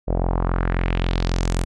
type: tone with low-pass filter sweep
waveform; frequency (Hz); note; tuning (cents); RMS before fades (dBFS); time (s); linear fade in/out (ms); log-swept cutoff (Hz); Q
sawtooth; 43.71; F1; +2; -21; 0.07-1.65; 20; 580 to 9600; 2.2
effects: none